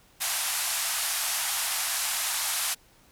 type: band-pass noise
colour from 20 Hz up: white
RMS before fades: -29 dBFS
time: 0.2-2.75 s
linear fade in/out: 20 ms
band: 670 to 13000 Hz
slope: 48 dB/octave
effects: pink hiss -59 dBFS RMS until 3.11 s